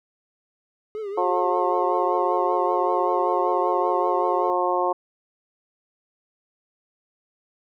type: tone with vibrato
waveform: triangle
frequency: 415.3 Hz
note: G#4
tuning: in tune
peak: -26 dBFS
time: 0.95-4.5 s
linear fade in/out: 0 ms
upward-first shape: triangle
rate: 5.2 Hz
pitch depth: 120 cents each way
type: harmonic tone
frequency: 179.4 Hz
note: F3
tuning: 47 cents sharp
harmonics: 2 / 3 / 4 / 5 / 6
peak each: -26 / -26 / -26 / -26 / -26 dBFS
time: 1.17-4.93 s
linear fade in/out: 10 ms
effects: none